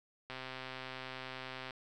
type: click train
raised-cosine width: 0.3 ms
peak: -27 dBFS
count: 184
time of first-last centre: 0.3-1.708 s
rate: 130 Hz
effects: none